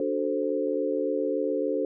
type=chord; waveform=sine; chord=D dominant seventh; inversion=none; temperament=equal with one note detuned; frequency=293.7 / 372.8 / 440 / 523.3 Hz; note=D4 / F#4 / A4 / C5; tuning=0 / +13 / 0 / 0 cents; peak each=-30 / -32 / -29 / -29 dBFS; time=0-1.85 s; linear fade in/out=2 ms; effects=none